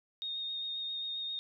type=tone with vibrato; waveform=sine; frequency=3700 Hz; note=A#7; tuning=14 cents flat; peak=-35 dBFS; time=0.22-1.39 s; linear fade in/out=0 ms; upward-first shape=sine; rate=7.5 Hz; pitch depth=14 cents each way; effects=none

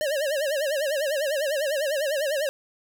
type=tone with vibrato; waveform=square; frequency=580 Hz; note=D5; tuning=22 cents flat; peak=-24 dBFS; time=0.01-2.49 s; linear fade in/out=0 ms; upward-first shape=sine; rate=10 Hz; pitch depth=140 cents each way; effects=none

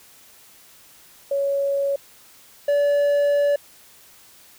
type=tone pair in turn; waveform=sine / triangle; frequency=558 / 575 Hz; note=C#5 / D5; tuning=+11 / -37 cents; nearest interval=minor second; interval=52 cents; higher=second; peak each=-19 / -14 dBFS; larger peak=second; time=1.31-1.96 / 2.68-3.56 s; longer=second; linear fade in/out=5 ms; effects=white hiss -50 dBFS RMS until 4.58 s

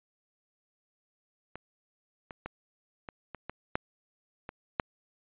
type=clicks; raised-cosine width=0.5 ms; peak=-26 / -26 / -22 / -25 / -25 / -22 / -12 / -24 / -11 dBFS; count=9; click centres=1.556 / 2.308 / 2.46 / 3.088 / 3.347 / 3.496 / 3.755 / 4.491 / 4.798 s; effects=resampled to 8000 Hz

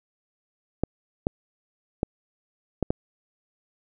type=clicks; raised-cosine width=2 ms; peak=-9 dBFS; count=5; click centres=0.836 / 1.269 / 2.031 / 2.827 / 2.905 s; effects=none

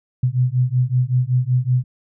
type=beating tone pair; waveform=sine; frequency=123.47 / 128.77 Hz; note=B2 / C3; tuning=0 / -27 cents; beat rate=5.3 Hz; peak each=-18 dBFS; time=0.23-1.84 s; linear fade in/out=5 ms; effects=none

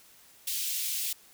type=high-pass noise; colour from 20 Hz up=white; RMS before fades=-32 dBFS; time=0.47-1.13 s; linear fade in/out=5 ms; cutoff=2600 Hz; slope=24 dB/octave; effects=white hiss -57 dBFS RMS until 1.33 s

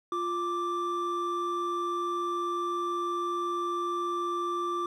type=tone pair together; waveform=triangle; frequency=349.2 / 1174.6 Hz; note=F4 / D6; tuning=0 / 0 cents; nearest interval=octave + major sixth; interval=2100 cents; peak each=-31 / -28 dBFS; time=0.12-4.86 s; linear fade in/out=2 ms; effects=none

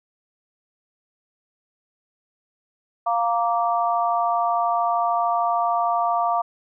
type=chord; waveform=sine; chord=Bb major; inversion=second; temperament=just; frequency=699.2 / 932.3 / 1165.4 Hz; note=F5 / Bb5 / D6; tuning=+2 / 0 / -14 cents; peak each=-21 / -25 / -24 dBFS; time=3.06-6.42 s; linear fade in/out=10 ms; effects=none

